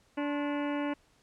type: harmonic tone with a mistuned harmonic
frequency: 290 Hz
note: D4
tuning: 22 cents flat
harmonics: 1 / 2 / 3 / 4 / 5 / 6 / 7 / 8 / 9 / 10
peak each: -31 / -37 / -41 / -43 / -45 / -47 / -48 / -49 / -50 / -51 dBFS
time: 0.17-0.94 s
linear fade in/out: 10 ms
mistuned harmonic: 4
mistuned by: -140 cents
effects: pink hiss -66 dBFS RMS until 1.22 s + low-pass 9000 Hz 12 dB/octave